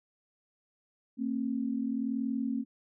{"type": "tone pair together", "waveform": "sine", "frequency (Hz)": [227.7, 268.8], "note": ["A#3", "C4"], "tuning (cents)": [-40, 47], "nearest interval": "minor third", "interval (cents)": 287, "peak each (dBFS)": [-32, -32], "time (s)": [1.17, 2.65], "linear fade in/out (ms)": 50, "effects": []}